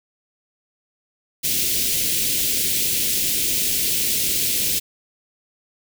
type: band-stop noise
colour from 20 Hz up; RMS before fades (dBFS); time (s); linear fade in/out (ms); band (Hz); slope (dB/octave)
white; -21; 1.43-4.8; 20; 450 to 2400; 24
effects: none